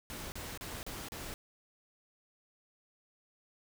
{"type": "noise bursts", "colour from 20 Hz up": "pink", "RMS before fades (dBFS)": -43, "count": 5, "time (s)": [0.1, 1.34], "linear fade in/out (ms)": 0, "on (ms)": 220, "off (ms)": 35, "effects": []}